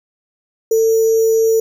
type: tone with sample-and-hold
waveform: sine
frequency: 448.2 Hz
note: A4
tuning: 32 cents sharp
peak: -10 dBFS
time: 0.71-1.6 s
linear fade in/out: 5 ms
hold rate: 6300 Hz
effects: none